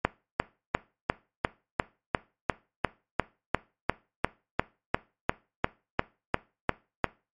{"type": "click train", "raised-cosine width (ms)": 0.5, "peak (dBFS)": -6, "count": 21, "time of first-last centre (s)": [0.05, 7.043], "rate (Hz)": 2.86, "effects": ["noise-tail reverb RT60 0.3 s tail -20 dB re dry", "MP3 48 kbps"]}